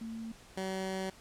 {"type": "tone pair in turn", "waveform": ["sine", "15% pulse"], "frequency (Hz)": [225.7, 189.79], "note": ["A3", "F#3"], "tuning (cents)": [44, 44], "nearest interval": "minor third", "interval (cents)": 300, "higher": "first", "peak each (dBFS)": [-38, -28], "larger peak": "second", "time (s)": [[0.01, 0.32], [0.57, 1.1]], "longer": "second", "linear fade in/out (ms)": 5, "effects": ["pink hiss -56 dBFS RMS until 1.2 s", "low-pass 10000 Hz 12 dB/octave"]}